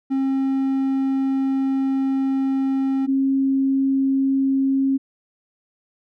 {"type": "tone pair in turn", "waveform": ["triangle", "sine"], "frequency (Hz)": [268.6, 269.8], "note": ["C4", "C#4"], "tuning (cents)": [46, -47], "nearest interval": "unison", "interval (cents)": 7, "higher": "second", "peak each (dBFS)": -16, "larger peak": "neither", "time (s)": [[0.1, 3.07], [3.07, 4.98]], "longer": "first", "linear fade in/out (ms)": 20, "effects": []}